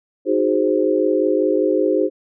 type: chord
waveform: sine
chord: Ab dominant seventh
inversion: second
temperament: equal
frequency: 311.1 / 370 / 415.3 / 523.3 Hz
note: Eb4 / Gb4 / Ab4 / C5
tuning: 0 / 0 / 0 / 0 cents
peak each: -20 dBFS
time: 0.25-2.1 s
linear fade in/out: 50 ms
effects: none